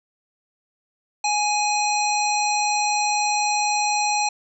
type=harmonic tone; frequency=834 Hz; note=G#5; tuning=7 cents sharp; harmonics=1 / 3 / 5 / 7 / 9; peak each=-21 / -26 / -28 / -29 / -31 dBFS; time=1.24-4.29 s; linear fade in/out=5 ms; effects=none